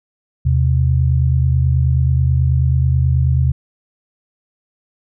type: tone pair together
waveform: sine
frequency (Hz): 79.52 / 128.8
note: D#2 / C3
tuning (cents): +38 / -27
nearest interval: minor sixth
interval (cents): 835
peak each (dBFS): -14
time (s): 0.45-3.52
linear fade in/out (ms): 10
effects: none